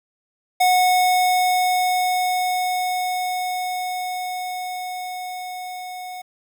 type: tone with level ramp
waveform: square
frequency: 732 Hz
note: F#5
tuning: 19 cents flat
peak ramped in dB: -14 to -32 dBFS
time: 0.6-6.22 s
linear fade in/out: 10 ms
effects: 9-bit